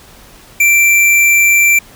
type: tone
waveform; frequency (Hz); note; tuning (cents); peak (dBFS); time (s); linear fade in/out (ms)
square; 2349; D7; 0; -7; 0.6-1.79; 5
effects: pink hiss -40 dBFS RMS until 1.95 s